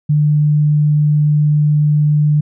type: tone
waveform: sine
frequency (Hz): 149.4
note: D3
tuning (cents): +30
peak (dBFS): -9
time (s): 0.09-2.41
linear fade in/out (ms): 10
effects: none